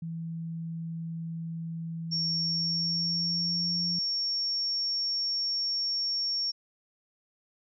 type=tone with pitch glide; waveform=sine; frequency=164.81 to 174.61 Hz; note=E3 to F3; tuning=0 to 0 cents; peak=-33 dBFS; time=0.02-3.99 s; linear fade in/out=5 ms; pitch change=+100 cents; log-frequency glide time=2.13-3.71 s
type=tone; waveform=sine; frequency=5500 Hz; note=F8; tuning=27 cents flat; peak=-27 dBFS; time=2.11-6.52 s; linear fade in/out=20 ms
effects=none